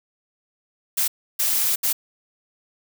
blue noise bursts at uneven times, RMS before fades -21 dBFS, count 3, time 0.97-1.08 / 1.39-1.76 / 1.83-1.93 s, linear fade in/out 10 ms, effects none

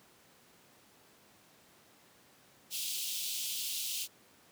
pink high-pass noise, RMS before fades -37 dBFS, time 2.7-4.08 s, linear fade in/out 50 ms, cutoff 2800 Hz, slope 48 dB/octave, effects pink hiss -62 dBFS RMS until 4.51 s + high-pass 150 Hz 12 dB/octave

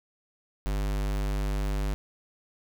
square tone, 49.89 Hz, G1, 31 cents sharp, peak -27 dBFS, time 0.66-1.94 s, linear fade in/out 0 ms, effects none

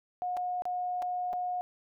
sine tone with dropouts, 722 Hz, F#5, 43 cents flat, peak -30 dBFS, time 0.22-1.61 s, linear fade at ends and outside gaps 0 ms, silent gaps 0.368-0.372 / 0.621-0.654 / 1.021-1.025 / 1.33-1.335 s, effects none

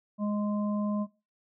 harmonic tone, 207.7 Hz, G#3, in tune, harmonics 1 / 3 / 5, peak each -27 / -37 / -41 dBFS, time 0.18-1.07 s, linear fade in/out 50 ms, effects noise-tail reverb RT60 0.3 s tail -20 dB re dry

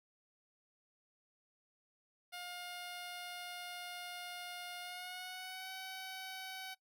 10% pulse tone with pitch glide, 711 to 757.6 Hz, F5 to F#5, +31 to +41 cents, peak -36 dBFS, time 2.32-6.75 s, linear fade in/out 20 ms, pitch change +110 cents, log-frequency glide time 4.81-5.71 s, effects noise-tail reverb RT60 0.1 s tail -19 dB re dry

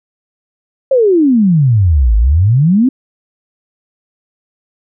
sine exponential two-way sweep, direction down then up, 554.4 to 51.1 to 273.4 Hz, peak -6 dBFS, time 0.91-2.89 s, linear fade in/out 5 ms, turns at 2.16 s, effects none

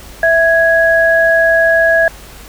sine tone pair together, 659.3 / 1662.5 Hz, E5 / G#6, 0 / +1 cents, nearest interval octave + major third, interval 1601 cents, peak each -10 dBFS, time 0.23-2.08 s, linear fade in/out 2 ms, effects added 50 Hz sine -35 dBFS peak until 2.48 s + pink hiss -36 dBFS RMS until 2.48 s

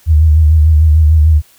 sine tone with vibrato, 77.78 Hz, D#2, in tune, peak -4 dBFS, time 0.06-1.42 s, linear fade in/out 50 ms, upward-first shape sine, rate 6.7 Hz, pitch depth 64 cents each way, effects white hiss -47 dBFS RMS until 1.58 s

